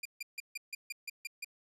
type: tone bursts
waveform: sawtooth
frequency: 2400 Hz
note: D7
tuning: 37 cents sharp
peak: -34 dBFS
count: 9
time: 0.03-1.446 s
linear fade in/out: 5 ms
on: 24 ms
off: 150 ms
effects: resampled to 32000 Hz